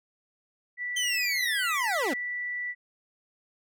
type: tone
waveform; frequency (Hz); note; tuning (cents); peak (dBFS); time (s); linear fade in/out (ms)
sine; 1964; B6; -10; -30; 0.77-2.75; 50
type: linear sweep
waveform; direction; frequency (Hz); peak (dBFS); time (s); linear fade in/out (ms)
25% pulse; down; 3136 to 220; -23; 0.96-2.14; 10
effects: none